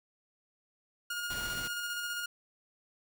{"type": "tone with tremolo", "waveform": "sawtooth", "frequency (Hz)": 1426, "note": "F6", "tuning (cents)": 36, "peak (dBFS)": -30, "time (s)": [1.1, 2.26], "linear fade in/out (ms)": 5, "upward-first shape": "square", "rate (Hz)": 15, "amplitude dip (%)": 25}
{"type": "noise", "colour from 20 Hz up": "pink", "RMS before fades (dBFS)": -43, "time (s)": [1.3, 1.68], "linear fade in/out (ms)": 5}
{"effects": []}